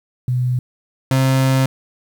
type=tone pair in turn; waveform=sine / 35% pulse; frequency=125.1 / 132.54 Hz; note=B2 / C3; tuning=+23 / +23 cents; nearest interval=minor second; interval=100 cents; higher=second; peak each=-15 / -11 dBFS; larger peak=second; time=0.28-0.59 / 1.11-1.66 s; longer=second; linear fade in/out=2 ms; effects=8-bit